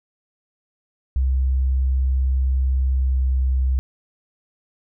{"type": "tone with pitch glide", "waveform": "sine", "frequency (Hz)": [65.41, 64.92], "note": ["C2", "C2"], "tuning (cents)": [0, -13], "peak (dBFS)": -16, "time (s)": [1.16, 3.79], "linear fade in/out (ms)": 0, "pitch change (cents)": -13, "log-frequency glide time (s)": [2.96, 3.2], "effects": []}